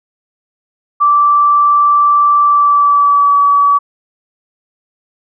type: tone with pitch glide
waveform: sine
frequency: 1167 to 1142.3 Hz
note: D6 to D6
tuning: -11 to -48 cents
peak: -6 dBFS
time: 1-3.79 s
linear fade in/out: 20 ms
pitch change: -37 cents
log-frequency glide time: 2.43-3.37 s
effects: none